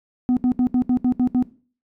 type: tone bursts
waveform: sine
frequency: 249.8 Hz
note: B3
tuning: 20 cents sharp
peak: -12 dBFS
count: 8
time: 0.29-1.425 s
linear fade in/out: 0 ms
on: 78 ms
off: 73 ms
effects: noise-tail reverb RT60 0.4 s tail -19 dB re dry + tanh soft clip ceiling -14 dBFS